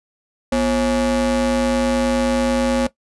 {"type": "ring-modulated tone", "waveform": "square", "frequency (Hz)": 148.9, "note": "D3", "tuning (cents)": 24, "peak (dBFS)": -13, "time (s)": [0.52, 2.87], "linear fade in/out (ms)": 5, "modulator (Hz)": 392, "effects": ["noise-tail reverb RT60 0.1 s tail -17 dB re dry", "resampled to 24000 Hz"]}